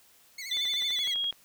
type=tone with vibrato; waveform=20% pulse; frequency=2093 Hz; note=C7; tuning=in tune; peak=-32 dBFS; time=0.38-1.14 s; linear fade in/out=5 ms; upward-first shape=sine; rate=13 Hz; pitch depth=110 cents each way
type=tone with pitch glide; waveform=sine; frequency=3520 to 3284 Hz; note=A7 to G#7; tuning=0 to -20 cents; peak=-27 dBFS; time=0.51-1.31 s; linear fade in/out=5 ms; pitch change=-120 cents; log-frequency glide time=0.92-1.12 s
type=click train; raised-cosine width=0.3 ms; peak=-29 dBFS; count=10; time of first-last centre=0.57-1.326 s; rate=11.9 Hz
effects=white hiss -60 dBFS RMS until 1.44 s